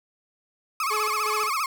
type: tone with vibrato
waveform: 35% pulse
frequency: 1182 Hz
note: D6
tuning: 11 cents sharp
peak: -22 dBFS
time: 0.8-1.66 s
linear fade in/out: 2 ms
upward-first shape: sine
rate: 15 Hz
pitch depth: 180 cents each way
type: tone with tremolo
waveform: sawtooth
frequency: 426.6 Hz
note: G#4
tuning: 46 cents sharp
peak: -25 dBFS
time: 0.9-1.5 s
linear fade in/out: 20 ms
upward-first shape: square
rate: 2.8 Hz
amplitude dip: 50%
effects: none